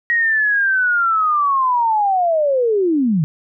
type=linear sweep; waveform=sine; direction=down; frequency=1900 to 143.4 Hz; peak=-13 dBFS; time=0.1-3.24 s; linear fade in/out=0 ms; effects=none